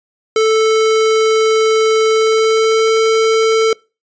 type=tone with pitch glide; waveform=square; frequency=440 to 444.6 Hz; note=A4 to A4; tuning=0 to +18 cents; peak=-10 dBFS; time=0.36-3.73 s; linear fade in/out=2 ms; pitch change=+18 cents; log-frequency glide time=2.08-2.95 s; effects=noise-tail reverb RT60 0.3 s tail -25 dB re dry + resampled to 16000 Hz